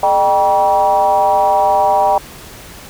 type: tone with frequency modulation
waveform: sine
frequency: 784 Hz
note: G5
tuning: in tune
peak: -9 dBFS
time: 0.03-2.18 s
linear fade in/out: 2 ms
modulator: 178 Hz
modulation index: 1.1
effects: pink hiss -35 dBFS RMS until 2.89 s